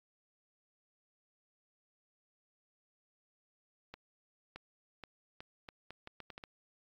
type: accelerating click train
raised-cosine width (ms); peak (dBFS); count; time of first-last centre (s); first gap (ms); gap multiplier
0.3; -30; 11; 3.94-6.438; 620; 0.77
effects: AAC 64 kbps

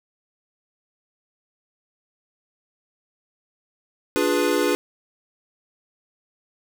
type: chord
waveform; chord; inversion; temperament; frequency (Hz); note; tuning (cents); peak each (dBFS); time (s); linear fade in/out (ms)
square; D diminished seventh; none; equal with one note detuned; 293.7 / 353.3 / 415.3 / 493.9; D4 / F4 / Ab4 / Cb5; 0 / +20 / 0 / 0; -25; 4.16-4.75; 0
effects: none

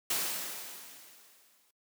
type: noise with exponential decay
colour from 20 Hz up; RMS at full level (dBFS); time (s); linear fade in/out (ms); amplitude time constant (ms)
white; -30; 0.1-1.71; 5; 350
effects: noise-tail reverb RT60 0.1 s tail -23 dB re dry + high-pass 200 Hz 12 dB/octave

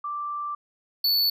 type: tone pair in turn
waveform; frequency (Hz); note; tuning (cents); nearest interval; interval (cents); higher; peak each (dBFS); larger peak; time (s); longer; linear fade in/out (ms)
sine / square; 1174.7 / 4456; D6 / C#8; 0 / +8; octave + major seventh; 2308; second; -28 / -20; second; 0.04-0.55 / 1.04-1.3; first; 5
effects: none

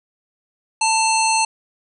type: harmonic tone with a mistuned harmonic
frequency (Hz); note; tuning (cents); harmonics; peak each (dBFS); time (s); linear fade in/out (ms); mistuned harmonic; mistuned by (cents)
890; A5; +20; 1 / 3 / 5 / 7 / 9 / 10; -17 / -22 / -24 / -25 / -27 / -27; 0.81-1.45; 5; 5; -72
effects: none

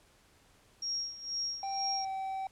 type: tone with tremolo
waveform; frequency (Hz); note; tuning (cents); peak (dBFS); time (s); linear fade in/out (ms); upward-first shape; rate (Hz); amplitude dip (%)
sine; 5588; F8; 0; -31; 0.82-2.05; 5; sine; 2.1; 80
type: tone with pitch glide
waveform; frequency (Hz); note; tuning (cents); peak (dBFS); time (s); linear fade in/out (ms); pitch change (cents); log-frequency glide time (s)
triangle; 784 to 769.6; G5 to G5; 0 to -32; -32; 1.63-2.47; 2; -32; 1.95-2.08
effects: pink hiss -64 dBFS RMS until 2.51 s + low-pass 11000 Hz 12 dB/octave

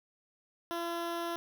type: tone with notch filter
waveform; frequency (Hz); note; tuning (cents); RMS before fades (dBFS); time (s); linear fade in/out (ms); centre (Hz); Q
15% pulse; 340; F4; -46; -36; 0.71-1.36; 0; 7700; 1.3
effects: none

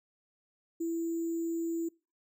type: tone with sample-and-hold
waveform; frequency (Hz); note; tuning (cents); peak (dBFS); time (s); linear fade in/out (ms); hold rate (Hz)
sine; 332.4; E4; +15; -30; 0.8-1.89; 10; 7350
effects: noise-tail reverb RT60 0.3 s tail -24 dB re dry

